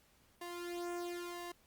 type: tone with flanger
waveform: sawtooth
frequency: 349.2 Hz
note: F4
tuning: in tune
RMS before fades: -43 dBFS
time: 0.41-1.52 s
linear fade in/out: 5 ms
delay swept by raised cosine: 1.8 to 2.75 ms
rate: 0.98 Hz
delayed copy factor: +0.75
effects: pink hiss -69 dBFS RMS until 1.66 s + Opus 48 kbps